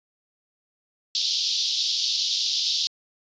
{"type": "band-pass noise", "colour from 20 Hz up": "white", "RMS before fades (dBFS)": -25, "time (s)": [1.15, 2.87], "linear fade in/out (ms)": 0, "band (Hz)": [3300, 5400], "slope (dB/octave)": 48, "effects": ["resampled to 16000 Hz"]}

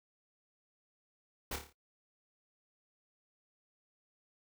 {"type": "noise with echo", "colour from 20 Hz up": "pink", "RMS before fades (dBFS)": -38, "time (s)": [1.51, 1.56], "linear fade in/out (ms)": 5, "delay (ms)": 28, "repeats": 6, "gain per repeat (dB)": -5, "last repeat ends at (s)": 1.728, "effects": ["noise-tail reverb RT60 0.1 s tail -18 dB re dry"]}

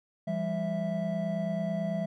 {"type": "tone cluster", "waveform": "triangle", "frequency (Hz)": [170.3, 199.4, 658], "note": ["F3", "G3", "E5"], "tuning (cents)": [-43, 30, -3], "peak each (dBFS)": -31, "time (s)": [0.27, 2.06], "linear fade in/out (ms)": 10, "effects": []}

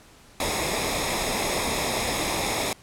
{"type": "noise with comb filter", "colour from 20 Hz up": "pink", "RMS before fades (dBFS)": -26, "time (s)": [0.4, 2.73], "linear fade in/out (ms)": 2, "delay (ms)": 0.67, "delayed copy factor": -0.65, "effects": ["pink hiss -52 dBFS RMS until 2.82 s", "low-pass 11000 Hz 12 dB/octave"]}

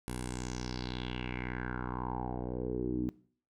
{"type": "tone with low-pass filter sweep", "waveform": "10% pulse", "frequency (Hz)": 61.9, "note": "B1", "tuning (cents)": 5, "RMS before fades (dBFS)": -37, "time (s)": [0.08, 3.09], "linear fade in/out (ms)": 0, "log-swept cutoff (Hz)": [11000, 280], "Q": 4.5, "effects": ["noise-tail reverb RT60 0.5 s tail -20 dB re dry"]}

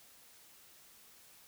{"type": "silence", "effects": ["white hiss -60 dBFS RMS until 1.47 s"]}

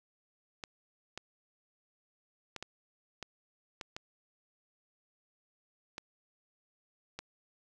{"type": "clicks", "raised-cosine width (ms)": 0.2, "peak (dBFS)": -23, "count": 9, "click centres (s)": [0.638, 1.176, 2.563, 2.626, 3.227, 3.812, 3.965, 5.981, 7.19], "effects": []}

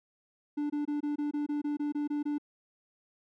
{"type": "tone bursts", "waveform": "triangle", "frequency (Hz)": 293.7, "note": "D4", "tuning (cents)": 0, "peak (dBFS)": -27, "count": 12, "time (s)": [0.57, 2.383], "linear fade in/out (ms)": 10, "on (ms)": 130, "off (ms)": 23, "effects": []}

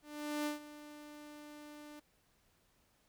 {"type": "tone with ADSR envelope", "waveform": "sawtooth", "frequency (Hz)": 297.2, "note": "D4", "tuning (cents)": 21, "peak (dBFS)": -30, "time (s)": [0.02, 2], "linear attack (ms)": 440, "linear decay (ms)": 130, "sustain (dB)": -16, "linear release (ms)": 10, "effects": ["pink hiss -73 dBFS RMS until 3.08 s"]}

